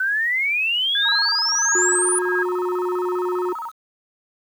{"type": "exponential sweep", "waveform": "sine", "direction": "up", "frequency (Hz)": [1500, 9956], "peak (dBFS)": -18, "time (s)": [0, 2.19], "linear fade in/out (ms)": 5}
{"type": "tone with tremolo", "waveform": "sine", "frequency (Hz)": 1633, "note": "G#6", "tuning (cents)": -30, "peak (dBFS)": -19, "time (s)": [0.95, 2.43], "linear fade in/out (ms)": 2, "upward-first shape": "sine", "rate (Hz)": 1.5, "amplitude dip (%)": 80}
{"type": "tone with vibrato", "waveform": "sine", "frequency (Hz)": 1091, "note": "C#6", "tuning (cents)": -28, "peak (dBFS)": -27, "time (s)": [1.02, 3.72], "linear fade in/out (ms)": 50, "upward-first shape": "square", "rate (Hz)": 15, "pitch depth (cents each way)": 280}
{"type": "tone", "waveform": "triangle", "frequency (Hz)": 361.1, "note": "F#4", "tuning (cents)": -42, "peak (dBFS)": -19, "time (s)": [1.75, 3.53], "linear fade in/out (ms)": 5}
{"effects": ["8-bit"]}